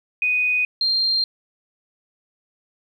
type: tone pair in turn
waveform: sine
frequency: 2489 / 4186 Hz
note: D#7 / C8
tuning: 0 / 0 cents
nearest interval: major sixth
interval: 900 cents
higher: second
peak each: -17 dBFS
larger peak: neither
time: 0.22-0.65 / 0.81-1.24 s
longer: neither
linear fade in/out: 2 ms
effects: 9-bit